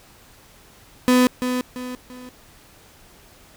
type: tone with echo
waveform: 35% pulse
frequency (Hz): 250.9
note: B3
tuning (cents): +28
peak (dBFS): -11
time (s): 1.08-1.27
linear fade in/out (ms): 0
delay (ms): 340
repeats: 3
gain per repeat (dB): -8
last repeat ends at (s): 2.29
effects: pink hiss -50 dBFS RMS until 3.56 s